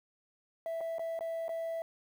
sine tone with dropouts, 659.3 Hz, E5, in tune, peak -31 dBFS, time 0.66-1.82 s, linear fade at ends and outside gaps 1 ms, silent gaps 0.807-0.811 / 0.984-0.994 / 1.191-1.208 / 1.482-1.492 s, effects tanh soft clip ceiling -33 dBFS + 10-bit

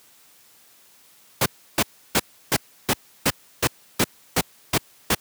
pink noise bursts, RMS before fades -18 dBFS, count 11, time 1.41-5.149 s, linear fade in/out 5 ms, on 49 ms, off 320 ms, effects white hiss -54 dBFS RMS until 5.2 s + high-pass 100 Hz 12 dB/octave

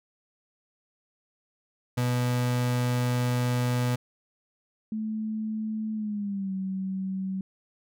35% pulse tone, 123.47 Hz, B2, in tune, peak -22 dBFS, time 1.97-3.96 s, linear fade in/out 10 ms
sine tone with pitch glide, 217.4 to 190.35 Hz, A3 to F#3, -21 to +49 cents, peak -28 dBFS, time 4.92-7.41 s, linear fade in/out 2 ms, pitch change -230 cents, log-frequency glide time 5.94-6.53 s
effects none

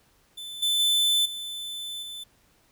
45% pulse tone with level steps, 3520 Hz, A7, in tune, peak -36 / -22 / -20 / -33 / -36 dBFS, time 0.37-2.24 s, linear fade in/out 10 ms, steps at 0.62 / 0.79 / 1.25 / 2.02 s, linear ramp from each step 10 ms, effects pink hiss -63 dBFS RMS until 2.71 s

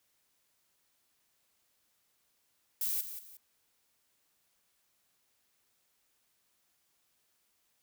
violet noise with echo, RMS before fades -33 dBFS, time 2.81-3.01 s, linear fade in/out 2 ms, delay 180 ms, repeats 2, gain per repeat -10 dB, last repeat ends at 3.37 s, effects white hiss -75 dBFS RMS until 7.82 s

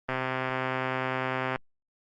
click train, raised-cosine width 0.5 ms, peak -14 dBFS, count 192, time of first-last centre 0.09-1.559 s, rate 130 Hz, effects Opus 24 kbps

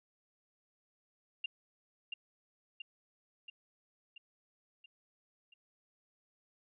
sine tone with echo, 2794 Hz, F7, in tune, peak -33 dBFS, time 1.44-1.46 s, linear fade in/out 5 ms, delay 680 ms, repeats 6, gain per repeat -4 dB, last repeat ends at 5.54 s, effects none

